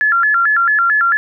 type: tone with vibrato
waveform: sine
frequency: 1537 Hz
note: G6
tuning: 35 cents flat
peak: -10 dBFS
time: 0.01-1.17 s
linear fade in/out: 0 ms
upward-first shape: square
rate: 4.5 Hz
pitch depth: 190 cents each way
effects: none